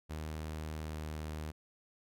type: tone with pitch glide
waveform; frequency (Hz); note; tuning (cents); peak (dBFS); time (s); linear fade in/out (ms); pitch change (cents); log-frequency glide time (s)
sawtooth; 77.78 to 77.2; D#2 to D#2; 0 to -13; -35; 0.09-1.52; 20; -13; 0.8-1.03
effects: none